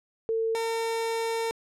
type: tone pair in turn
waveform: sine / 30% pulse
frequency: 450 / 455.2 Hz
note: A4 / A#4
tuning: +39 / -41 cents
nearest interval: unison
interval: 20 cents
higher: second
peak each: -24 dBFS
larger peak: neither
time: 0.29-0.55 / 0.55-1.51 s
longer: second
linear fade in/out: 0 ms
effects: low-pass 11000 Hz 12 dB/octave